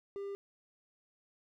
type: tone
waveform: triangle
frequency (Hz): 398.6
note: G4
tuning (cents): +29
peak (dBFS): -36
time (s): 0.16-0.35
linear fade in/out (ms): 0
effects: none